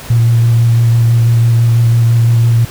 sine tone with vibrato, 116.54 Hz, A#2, in tune, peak -5 dBFS, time 0.1-2.65 s, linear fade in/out 5 ms, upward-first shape square, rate 6 Hz, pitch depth 12 cents each way, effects tanh soft clip ceiling -1 dBFS + pink hiss -30 dBFS RMS until 2.7 s

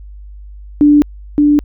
sine tone with echo, 293.7 Hz, D4, in tune, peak -4 dBFS, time 0.81-1.02 s, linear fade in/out 0 ms, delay 570 ms, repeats 1, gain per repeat -2 dB, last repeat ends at 1.59 s, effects added 50 Hz sine -30 dBFS peak until 1.64 s

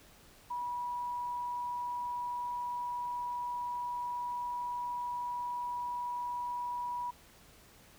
sine tone, 973 Hz, B5, 26 cents flat, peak -34 dBFS, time 0.5-7.11 s, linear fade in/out 10 ms, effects pink hiss -59 dBFS RMS until 7.98 s

